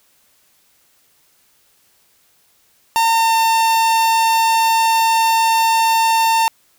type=tone with pitch glide; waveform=45% pulse; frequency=910 to 903.2 Hz; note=A#5 to A5; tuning=-42 to +45 cents; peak=-12 dBFS; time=2.96-6.48 s; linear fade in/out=0 ms; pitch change=-13 cents; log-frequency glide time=3.13-3.35 s; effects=white hiss -57 dBFS RMS until 6.78 s